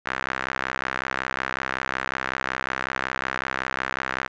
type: tone with band-pass filter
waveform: sawtooth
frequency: 65.41 Hz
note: C2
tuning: in tune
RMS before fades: -29 dBFS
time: 0.05-4.28 s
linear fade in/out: 20 ms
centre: 1600 Hz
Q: 2.3
effects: resampled to 16000 Hz + 8-bit